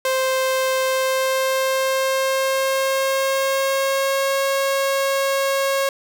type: tone with pitch glide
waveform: sawtooth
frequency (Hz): 523.3 to 546.2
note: C5 to C#5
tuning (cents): 0 to -26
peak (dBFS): -14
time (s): 0.05-5.89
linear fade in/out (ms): 2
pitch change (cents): +74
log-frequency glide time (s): 0.84-4.44
effects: 7-bit